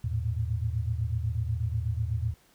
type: tone cluster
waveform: sine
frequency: 80.2 / 107.6 / 115.7 Hz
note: E2 / A2 / A#2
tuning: -47 / -38 / -13 cents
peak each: -31 dBFS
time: 0.04-2.34 s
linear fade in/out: 5 ms
effects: pink hiss -62 dBFS RMS until 2.54 s